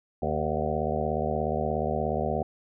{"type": "harmonic tone with a mistuned harmonic", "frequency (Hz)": 76.9, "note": "D#2", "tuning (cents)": -20, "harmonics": [1, 2, 3, 5, 6, 7, 8, 9, 10], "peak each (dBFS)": [-34, -34, -34, -34, -34, -34, -34, -34, -34], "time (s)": [0.22, 2.43], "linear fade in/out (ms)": 5, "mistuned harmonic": 10, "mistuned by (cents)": -46, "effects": []}